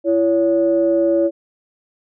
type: tone pair together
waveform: sine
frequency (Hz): 335.4 / 564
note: E4 / C#5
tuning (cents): +30 / +30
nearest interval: major sixth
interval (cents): 900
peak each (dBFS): -15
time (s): 0.04-1.31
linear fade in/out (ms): 50
effects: tanh soft clip ceiling -5 dBFS